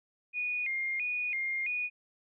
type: tone with vibrato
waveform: sine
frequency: 2286 Hz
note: D7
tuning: 47 cents flat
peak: -30 dBFS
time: 0.33-1.9 s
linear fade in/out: 50 ms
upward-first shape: square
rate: 1.5 Hz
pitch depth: 130 cents each way
effects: none